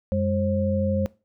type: tone cluster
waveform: sine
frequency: 91.2 / 203.9 / 534 Hz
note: F#2 / G#3 / C5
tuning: -24 / -32 / +35 cents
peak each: -25 dBFS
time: 0.12-1.06 s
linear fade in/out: 0 ms
effects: noise-tail reverb RT60 0.3 s tail -21 dB re dry